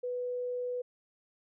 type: tone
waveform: sine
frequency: 494.2 Hz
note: B4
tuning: 1 cent sharp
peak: -32 dBFS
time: 0.03-0.82 s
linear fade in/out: 10 ms
effects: none